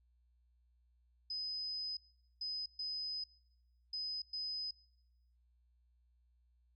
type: tone bursts at uneven times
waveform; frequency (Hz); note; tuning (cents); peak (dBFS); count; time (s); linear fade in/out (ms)
sine; 5030; D#8; +18; -38; 5; 1.3-1.97 / 2.41-2.66 / 2.79-3.24 / 3.93-4.22 / 4.33-4.71; 5
effects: noise-tail reverb RT60 0.9 s tail -23 dB re dry + added 60 Hz sine -69 dBFS peak until 6.75 s